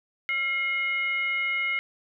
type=tone with frequency modulation; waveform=sine; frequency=2147 Hz; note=C7; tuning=44 cents sharp; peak=-24 dBFS; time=0.29-1.79 s; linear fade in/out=0 ms; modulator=784 Hz; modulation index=0.5; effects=none